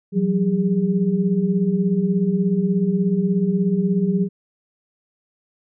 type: tone cluster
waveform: sine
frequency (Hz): 172.9 / 189.5 / 406.2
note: F3 / F#3 / G#4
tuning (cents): -17 / +42 / -38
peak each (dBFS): -22 / -18 / -25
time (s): 0.12-4.29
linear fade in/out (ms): 50
effects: none